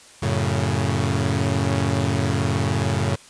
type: chord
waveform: sawtooth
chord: F# minor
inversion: none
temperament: equal with one note detuned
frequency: 92.5 / 111.73 / 138.59 Hz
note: F#2 / A2 / C#3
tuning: 0 / +27 / 0 cents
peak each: -20 dBFS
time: 0.22-3.16 s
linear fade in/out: 10 ms
effects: white hiss -47 dBFS RMS until 3.29 s + resampled to 22050 Hz